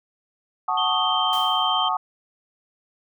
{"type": "chord", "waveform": "sine", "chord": "D# half-diminished seventh", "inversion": "first", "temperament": "equal", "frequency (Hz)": [740, 880, 1108.7, 1244.5], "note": ["F#5", "A5", "C#6", "D#6"], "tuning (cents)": [0, 0, 0, 0], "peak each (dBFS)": -26, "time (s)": [0.68, 1.97], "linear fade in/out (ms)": 5}
{"type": "tone", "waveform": "sine", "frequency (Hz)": 3136, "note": "G7", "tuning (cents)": 0, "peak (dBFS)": -23, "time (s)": [0.77, 1.89], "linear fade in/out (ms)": 10}
{"type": "noise with exponential decay", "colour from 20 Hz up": "white", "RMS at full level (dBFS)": -36, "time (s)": [1.33, 1.84], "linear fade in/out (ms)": 0, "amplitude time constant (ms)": 110}
{"effects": []}